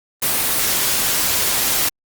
white noise, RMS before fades -18 dBFS, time 0.22-1.89 s, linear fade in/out 5 ms, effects Opus 32 kbps

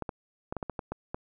clicks, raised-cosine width 1 ms, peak -19 dBFS, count 9, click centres 0.023 / 0.092 / 0.525 / 0.567 / 0.628 / 0.697 / 0.792 / 0.92 / 1.145 s, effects none

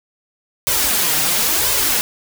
white noise with flanger, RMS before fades -17 dBFS, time 0.67-2.01 s, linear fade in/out 0 ms, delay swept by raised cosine 1.9 to 6.5 ms, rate 0.97 Hz, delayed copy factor +0.7, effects none

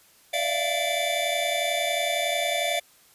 square tone cluster, 586 / 669 / 700 / 2314 / 3536 Hz, D5 / E5 / F5 / D7 / A7, -4 / +25 / +4 / -26 / +8 cents, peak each -31 dBFS, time 0.33-2.8 s, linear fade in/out 10 ms, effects white hiss -57 dBFS RMS until 3.14 s + resampled to 32000 Hz

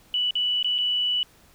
sine tone with dropouts, 2960 Hz, F#7, in tune, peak -21 dBFS, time 0.14-1.23 s, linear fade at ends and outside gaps 1 ms, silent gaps 0.308-0.354 / 0.628-0.645 / 0.782-0.786 s, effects pink hiss -56 dBFS RMS until 1.54 s

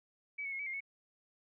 sine tone with pitch steps, 2285 / 2207 / 2163 / 2283 / 2119 / 2206 Hz, D7 / C#7 / C#7 / D7 / C7 / C#7, -48 / -8 / -43 / -50 / +21 / -9 cents, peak -37 dBFS, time 0.38-0.806 s, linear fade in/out 10 ms, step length 71 ms, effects none

